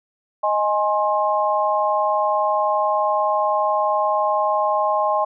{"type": "chord", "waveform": "sine", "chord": "Ab major", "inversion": "second", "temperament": "equal with one note detuned", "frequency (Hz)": [622.3, 830.6, 1062.3], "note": ["Eb5", "Ab5", "C6"], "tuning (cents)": [0, 0, 26], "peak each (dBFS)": -21, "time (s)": [0.43, 5.25], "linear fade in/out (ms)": 10, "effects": []}